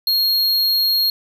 square tone, 4265 Hz, C8, 32 cents sharp, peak -15 dBFS, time 0.07-1.1 s, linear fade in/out 2 ms, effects none

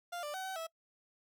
30% pulse tone with pitch steps, 698 / 591 / 756 / 761 / 653 Hz, F5 / D5 / F#5 / F#5 / E5, -1 / +11 / +37 / +48 / -17 cents, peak -36 dBFS, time 0.12-0.67 s, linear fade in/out 10 ms, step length 110 ms, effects noise-tail reverb RT60 0.1 s tail -24 dB re dry

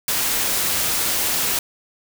white noise, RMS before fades -21 dBFS, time 0.08-1.59 s, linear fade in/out 2 ms, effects none

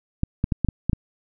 clicks, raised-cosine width 5 ms, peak -8 dBFS, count 7, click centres 0.234 / 0.441 / 0.522 / 0.647 / 0.687 / 0.896 / 0.932 s, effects none

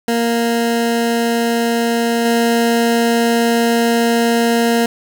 20% pulse tone with level steps, 233.1 Hz, A#3, in tune, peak -9 / -7 dBFS, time 0.08-4.86 s, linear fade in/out 2 ms, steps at 2.25 s, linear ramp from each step 5 ms, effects none

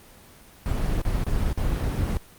brown noise with dropouts, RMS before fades -24 dBFS, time 0.66-2.17 s, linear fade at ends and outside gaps 0 ms, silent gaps 1.016-1.051 / 1.241-1.266 / 1.53-1.575 s, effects pink hiss -50 dBFS RMS until 2.38 s + Opus 24 kbps

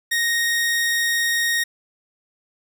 sawtooth tone, 1864.7 Hz, A#6, in tune, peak -15 dBFS, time 0.11-1.64 s, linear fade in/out 10 ms, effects none

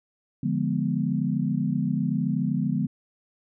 sine chord, D diminished seventh, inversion none, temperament equal, 146.83 / 174.61 / 207.7 / 246.9 Hz, D3 / F3 / Ab3 / Cb4, 0 / 0 / 0 / 0 cents, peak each -28 dBFS, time 0.43-2.87 s, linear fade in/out 5 ms, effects none

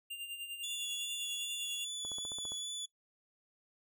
square tone with tremolo, 2794 Hz, F7, in tune, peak -39 dBFS, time 0.1-1.85 s, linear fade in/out 10 ms, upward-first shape sine, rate 10 Hz, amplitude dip 60%
25% pulse tone with vibrato, 3440 Hz, A7, 40 cents flat, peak -34 dBFS, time 0.63-2.86 s, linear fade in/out 10 ms, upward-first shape sine, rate 2.5 Hz, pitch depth 15 cents each way
click train, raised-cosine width 1 ms, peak -35 dBFS, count 8, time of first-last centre 2.05-2.52 s, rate 14.9 Hz
effects noise-tail reverb RT60 0.1 s tail -20 dB re dry

